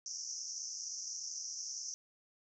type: band-pass noise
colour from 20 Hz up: white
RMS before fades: -43 dBFS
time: 0.06-1.94 s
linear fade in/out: 0 ms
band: 5400 to 6300 Hz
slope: 96 dB/octave
effects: none